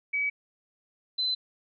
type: tone pair in turn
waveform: sine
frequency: 2278 / 4040 Hz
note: C#7 / B7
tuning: +47 / +39 cents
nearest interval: minor seventh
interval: 992 cents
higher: second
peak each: -25 dBFS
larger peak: neither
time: 0.13-0.3 / 1.18-1.35 s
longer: neither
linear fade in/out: 10 ms
effects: none